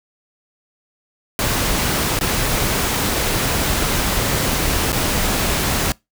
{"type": "noise with dropouts", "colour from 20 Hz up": "pink", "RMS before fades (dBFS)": -19, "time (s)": [1.39, 5.92], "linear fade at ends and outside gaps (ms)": 1, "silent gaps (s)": [[2.19, 2.21], [4.92, 4.928]], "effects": ["noise-tail reverb RT60 0.2 s tail -24 dB re dry"]}